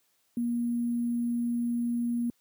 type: tone with sample-and-hold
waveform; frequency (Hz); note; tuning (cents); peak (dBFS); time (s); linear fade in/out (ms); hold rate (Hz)
sine; 237.7; A#3; +34; -26; 0.37-2.3; 2; 11025
effects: white hiss -71 dBFS RMS until 2.4 s + high-pass 100 Hz 12 dB/octave